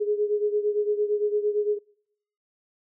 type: beating tone pair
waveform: sine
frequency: 415.3 / 424.1 Hz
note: G#4 / G#4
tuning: 0 / +36 cents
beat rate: 8.8 Hz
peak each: -23 / -27 dBFS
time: 0-1.79 s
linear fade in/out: 20 ms
effects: noise-tail reverb RT60 0.7 s tail -25 dB re dry